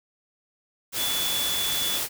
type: tone in noise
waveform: sine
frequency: 3443 Hz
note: A7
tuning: 38 cents flat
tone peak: -27 dBFS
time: 0.96-2.01 s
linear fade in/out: 50 ms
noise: white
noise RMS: -28 dBFS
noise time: 0.92-2.09 s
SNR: -2 dB
effects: none